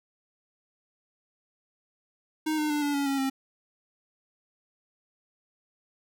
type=tone with pitch steps; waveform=square; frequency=311.1 / 303.5 / 296 / 288.8 / 281.7 / 274.8 / 268 Hz; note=D#4 / D#4 / D4 / D4 / C#4 / C#4 / C4; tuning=0 / -43 / +14 / -29 / +28 / -15 / +42 cents; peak=-26 dBFS; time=2.46-3.3 s; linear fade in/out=10 ms; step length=120 ms; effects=none